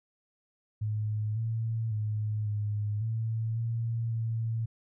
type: tone with pitch steps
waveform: sine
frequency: 106.9 / 113 / 106.8 / 104.6 / 112.3 / 115.1 / 113.4 Hz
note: A2 / A2 / G#2 / G#2 / A2 / A#2 / A#2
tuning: -49 / +47 / +49 / +13 / +36 / -22 / -47 cents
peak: -28 dBFS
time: 0.81-4.66 s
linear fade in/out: 10 ms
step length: 550 ms
effects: none